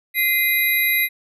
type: tone cluster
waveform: sine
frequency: 2070 / 2461 / 3909 / 11630 Hz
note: C7 / D#7 / B7 / F#9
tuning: -19 / -20 / -19 / -31 cents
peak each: -18 / -26 / -27 / -21 dBFS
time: 0.14-1.09 s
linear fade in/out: 50 ms
effects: none